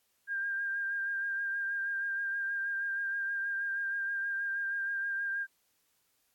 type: tone with vibrato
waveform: sine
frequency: 1600 Hz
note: G6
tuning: 35 cents sharp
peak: -31 dBFS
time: 0.27-5.47 s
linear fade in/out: 50 ms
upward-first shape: sine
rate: 6.3 Hz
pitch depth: 23 cents each way
effects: white hiss -74 dBFS RMS until 6.34 s + AAC 64 kbps